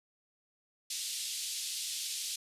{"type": "band-pass noise", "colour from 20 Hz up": "pink", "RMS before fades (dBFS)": -38, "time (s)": [0.9, 2.36], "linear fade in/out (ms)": 5, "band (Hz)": [3300, 11000], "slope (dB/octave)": 24, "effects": ["resampled to 32000 Hz"]}